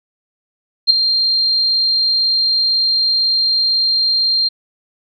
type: tone with ADSR envelope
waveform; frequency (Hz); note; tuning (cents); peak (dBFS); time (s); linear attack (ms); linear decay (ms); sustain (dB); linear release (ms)
sine; 4186; C8; 0; -3; 0.87-4.49; 34; 4; -9; 15
effects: none

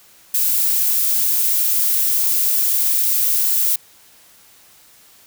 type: noise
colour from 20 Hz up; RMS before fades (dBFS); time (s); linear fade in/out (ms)
violet; -17; 0.34-3.76; 5
effects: white hiss -49 dBFS RMS until 5.26 s

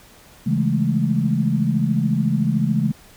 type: chord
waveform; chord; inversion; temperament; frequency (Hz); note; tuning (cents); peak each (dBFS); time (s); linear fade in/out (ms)
sine; A major seventh; first; just; 137.5 / 165 / 206.2 / 220; C#3 / E3 / G#3 / A3; -14 / +2 / -12 / 0; -22; 0.46-2.92; 10
effects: pink hiss -48 dBFS RMS until 3.16 s

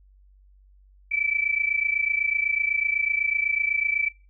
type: tone pair together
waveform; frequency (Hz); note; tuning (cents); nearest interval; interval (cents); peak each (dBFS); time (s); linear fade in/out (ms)
sine; 2300 / 2328; D7 / D7; -37 / -16; unison; 21; -25; 1.11-4.09; 10
effects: noise-tail reverb RT60 0.3 s tail -19 dB re dry + added 48 Hz sine -52 dBFS peak until 4.29 s

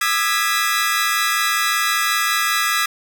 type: chord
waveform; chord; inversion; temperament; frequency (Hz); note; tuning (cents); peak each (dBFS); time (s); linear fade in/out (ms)
sawtooth; E major seventh; third; equal with one note detuned; 1213.3 / 1318.5 / 1661.2 / 1975.5; D#6 / E6 / G#6 / B6; -44 / 0 / 0 / 0; -19; 0.01-2.86; 5
effects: none

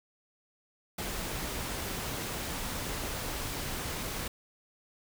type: noise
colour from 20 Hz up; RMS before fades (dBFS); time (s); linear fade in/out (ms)
pink; -36; 0.98-4.28; 5
effects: none

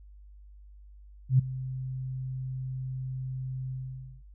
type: tone with ADSR envelope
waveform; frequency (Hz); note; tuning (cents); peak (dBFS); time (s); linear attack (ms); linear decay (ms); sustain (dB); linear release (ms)
sine; 130; C3; -11; -15; 1.29-4.23; 100; 8; -17; 520
effects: added 50 Hz sine -48 dBFS peak until 4.34 s

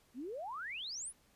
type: exponential sweep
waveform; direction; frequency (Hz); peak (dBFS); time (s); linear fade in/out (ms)
sine; up; 225 to 11000; -40; 0.14-1.13; 50
effects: pink hiss -69 dBFS RMS until 1.35 s + resampled to 32000 Hz

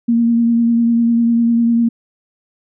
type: tone with vibrato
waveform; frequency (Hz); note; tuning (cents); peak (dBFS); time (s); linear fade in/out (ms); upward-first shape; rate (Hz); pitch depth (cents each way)
sine; 233.1; A#3; 0; -10; 0.08-1.89; 10; triangle; 10; 24
effects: none

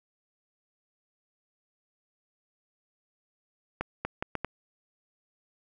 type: accelerating click train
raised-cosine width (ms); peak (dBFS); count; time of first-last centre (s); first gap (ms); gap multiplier
0.5; -15; 5; 3.81-4.446; 240; 0.73
effects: none

